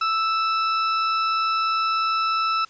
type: tone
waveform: 40% pulse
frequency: 1318.5 Hz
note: E6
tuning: in tune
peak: -19 dBFS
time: 0.01-2.65 s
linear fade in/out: 5 ms
effects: white hiss -53 dBFS RMS until 2.69 s + resampled to 16000 Hz